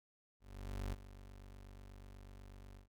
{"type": "tone with ADSR envelope", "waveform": "30% pulse", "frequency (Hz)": 48.18, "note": "G1", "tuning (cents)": -29, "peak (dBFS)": -35, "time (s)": [0.4, 2.88], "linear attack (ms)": 530, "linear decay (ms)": 18, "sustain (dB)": -15, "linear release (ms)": 120, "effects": []}